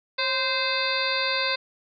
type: harmonic tone with a mistuned harmonic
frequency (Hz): 518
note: C5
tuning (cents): -17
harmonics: 1 / 2 / 3 / 4 / 5 / 7 / 8 / 9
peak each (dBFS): -31 / -31 / -31 / -31 / -31 / -31 / -31 / -31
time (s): 0.18-1.56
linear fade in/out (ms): 10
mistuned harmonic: 1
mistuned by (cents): +66
effects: none